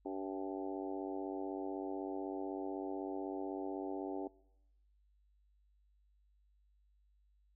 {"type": "harmonic tone with a mistuned harmonic", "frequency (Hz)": 96, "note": "G2", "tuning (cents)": -36, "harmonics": [3, 4, 5, 6, 7, 8, 9], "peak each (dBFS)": [-42, -43, -50, -51, -50, -49, -53], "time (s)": [0.05, 4.28], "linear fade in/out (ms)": 10, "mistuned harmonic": 8, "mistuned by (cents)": 18, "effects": ["noise-tail reverb RT60 0.9 s tail -23 dB re dry", "added 50 Hz sine -68 dBFS peak until 7.55 s"]}